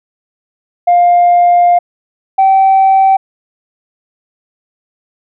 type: tone pair in turn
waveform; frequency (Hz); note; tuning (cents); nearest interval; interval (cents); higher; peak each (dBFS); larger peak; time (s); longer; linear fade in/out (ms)
sine; 703 / 771.6; F5 / G5; +11 / -28; major second; 161; second; -3; neither; 0.87-1.79 / 2.38-3.17; first; 10
effects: tanh soft clip ceiling -2 dBFS